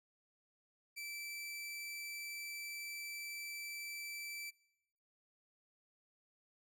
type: tone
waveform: sawtooth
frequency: 2326 Hz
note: D7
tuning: 17 cents flat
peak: -40 dBFS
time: 0.96-4.51 s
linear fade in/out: 20 ms
effects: noise-tail reverb RT60 0.9 s tail -24 dB re dry